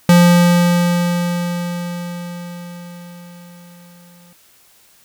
square tone with exponential decay, 174.61 Hz, F3, in tune, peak -6 dBFS, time 0.09-4.33 s, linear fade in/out 2 ms, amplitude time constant 920 ms, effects white hiss -51 dBFS RMS until 5.04 s

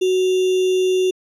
sine tone with sample-and-hold, 371.2 Hz, F#4, 6 cents sharp, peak -14 dBFS, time 0.01-1.11 s, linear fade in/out 10 ms, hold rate 3150 Hz, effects low-pass 8000 Hz 12 dB/octave

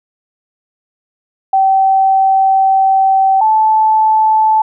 sine tone pair in turn, 771 / 872.1 Hz, G5 / A5, -29 / -16 cents, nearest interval major second, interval 213 cents, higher second, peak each -7 dBFS, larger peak neither, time 1.53-3.41 / 3.41-4.62 s, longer first, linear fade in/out 5 ms, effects none

